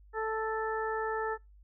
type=harmonic tone; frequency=440 Hz; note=A4; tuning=in tune; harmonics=1 / 2 / 3 / 4; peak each=-33 / -36 / -38 / -39 dBFS; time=0.13-1.38 s; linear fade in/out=50 ms; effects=noise-tail reverb RT60 0.2 s tail -24 dB re dry + added 50 Hz sine -54 dBFS peak until 1.63 s